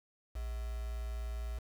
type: tone with quantisation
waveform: sine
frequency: 58 Hz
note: A#1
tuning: 8 cents flat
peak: -36 dBFS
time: 0.35-1.59 s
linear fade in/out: 10 ms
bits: 8
effects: none